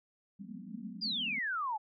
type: band-pass noise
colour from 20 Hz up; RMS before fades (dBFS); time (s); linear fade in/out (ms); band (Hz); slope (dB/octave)
pink; -45; 0.39-1.39; 5; 180 to 260; 96
type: exponential sweep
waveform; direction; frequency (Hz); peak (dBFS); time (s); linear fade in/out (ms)
sine; down; 5000 to 818; -32; 1.01-1.78; 20
effects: none